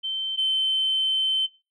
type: tone pair in turn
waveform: sine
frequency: 3100 / 3082 Hz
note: G7 / G7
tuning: -20 / -30 cents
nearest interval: unison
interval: 10 cents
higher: first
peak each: -25 / -19 dBFS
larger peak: second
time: 0.03-0.37 / 0.37-1.47 s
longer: second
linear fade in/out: 20 ms
effects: noise-tail reverb RT60 0.3 s tail -20 dB re dry + tanh soft clip ceiling -15 dBFS